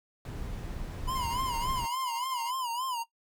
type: noise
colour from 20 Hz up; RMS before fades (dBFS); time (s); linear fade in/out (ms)
brown; -37; 0.25-1.86; 2
type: tone with vibrato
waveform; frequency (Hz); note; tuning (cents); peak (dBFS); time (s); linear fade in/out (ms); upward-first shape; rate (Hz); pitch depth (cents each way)
square; 987.8; B5; 0; -32; 1.07-3.04; 20; sine; 3.5; 120
type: tone with tremolo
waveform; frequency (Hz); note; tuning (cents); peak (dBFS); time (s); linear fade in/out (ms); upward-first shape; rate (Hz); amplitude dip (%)
sawtooth; 1055; C6; +14; -35; 1.15-2.51; 5; sine; 13; 60
effects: noise-tail reverb RT60 0.1 s tail -17 dB re dry